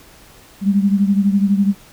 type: beating tone pair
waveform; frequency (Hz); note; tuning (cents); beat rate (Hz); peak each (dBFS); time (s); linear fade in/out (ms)
sine; 196.9 / 208.9; G3 / G#3; +8 / +10; 12; -13 / -18; 0.61-1.75; 50
effects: pink hiss -45 dBFS RMS until 1.92 s